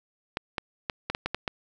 clicks, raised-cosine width 0.3 ms, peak -12 dBFS, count 8, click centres 0.371 / 0.582 / 0.898 / 1.1 / 1.149 / 1.26 / 1.346 / 1.478 s, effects none

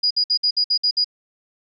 sine tone bursts, 4900 Hz, D#8, 27 cents flat, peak -15 dBFS, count 8, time 0.03-1.045 s, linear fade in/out 10 ms, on 77 ms, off 57 ms, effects none

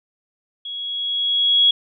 sine tone with level ramp, 3330 Hz, G#7, 4 cents sharp, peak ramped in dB -28 to -10 dBFS, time 0.65-1.71 s, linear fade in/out 5 ms, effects none

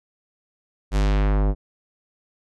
square tone with low-pass filter sweep, 50.3 Hz, G1, 45 cents sharp, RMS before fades -19 dBFS, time 0.91-1.55 s, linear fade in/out 50 ms, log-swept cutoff 10000 to 580 Hz, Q 0.9, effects none

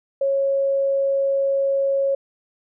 sine tone, 549 Hz, C#5, 17 cents flat, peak -17 dBFS, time 0.21-2.15 s, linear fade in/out 5 ms, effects none

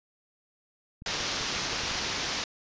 clicks, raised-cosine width 5 ms, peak -31 dBFS, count 8, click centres 1.021 / 1.206 / 1.41 / 1.564 / 1.732 / 1.835 / 1.913 / 1.954 s
white low-pass noise, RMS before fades -32 dBFS, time 1.06-2.44 s, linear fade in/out 2 ms, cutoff 6200 Hz, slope 48 dB/octave
effects resampled to 16000 Hz

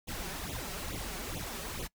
pink noise with flanger, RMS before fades -39 dBFS, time 0.07-1.88 s, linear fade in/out 20 ms, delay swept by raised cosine 0.29 to 5.39 ms, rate 2.3 Hz, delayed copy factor +0.95, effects noise-tail reverb RT60 0.1 s tail -22 dB re dry

